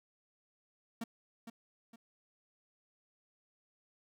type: tone with echo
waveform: 45% pulse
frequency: 229.2 Hz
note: A#3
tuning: 29 cents flat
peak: -37 dBFS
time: 1.01-1.04 s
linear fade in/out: 5 ms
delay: 460 ms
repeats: 2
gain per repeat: -8 dB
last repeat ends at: 1.96 s
effects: none